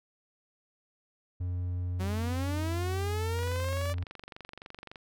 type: tone with pitch glide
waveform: triangle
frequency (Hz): 89.4 to 87.97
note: F2 to F2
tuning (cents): +41 to +13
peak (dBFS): -28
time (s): 1.4-4.04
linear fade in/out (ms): 10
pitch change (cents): -28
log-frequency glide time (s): 2.96-3.15
type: linear sweep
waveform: sawtooth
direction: up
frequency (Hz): 181.4 to 587.3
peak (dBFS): -30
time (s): 1.99-3.94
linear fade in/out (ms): 20
type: click train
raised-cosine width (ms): 0.3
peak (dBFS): -28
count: 38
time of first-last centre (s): 3.39-4.958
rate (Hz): 23.6
effects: none